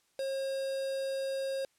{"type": "tone with quantisation", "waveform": "triangle", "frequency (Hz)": 539, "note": "C#5", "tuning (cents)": -49, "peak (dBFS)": -30, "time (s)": [0.19, 1.65], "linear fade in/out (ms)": 2, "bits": 7, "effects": ["white hiss -72 dBFS RMS until 1.78 s", "low-pass 10000 Hz 12 dB/octave"]}